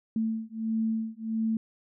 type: beating tone pair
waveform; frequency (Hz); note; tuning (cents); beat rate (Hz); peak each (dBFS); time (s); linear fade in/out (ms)
sine; 221.9 / 223.4; A3 / A3; +15 / +27; 1.5; -30; 0.16-1.57; 2
effects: none